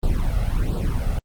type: noise with flanger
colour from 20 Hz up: brown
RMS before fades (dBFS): -21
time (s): 0.03-1.19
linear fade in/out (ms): 2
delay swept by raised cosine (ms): 0.23 to 1.53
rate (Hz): 1.4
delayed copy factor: +0.85
effects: Opus 32 kbps